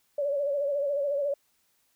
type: tone with vibrato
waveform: sine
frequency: 568 Hz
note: C#5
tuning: 42 cents sharp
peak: -25 dBFS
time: 0.18-1.34 s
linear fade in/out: 5 ms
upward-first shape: sine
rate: 14 Hz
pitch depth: 60 cents each way
effects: white hiss -70 dBFS RMS until 1.95 s